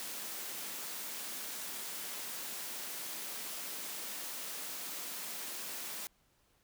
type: high-pass noise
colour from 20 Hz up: white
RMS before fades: -42 dBFS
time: 0-6.07 s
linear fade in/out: 0 ms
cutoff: 170 Hz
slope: 48 dB/octave
effects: pink hiss -72 dBFS RMS until 6.63 s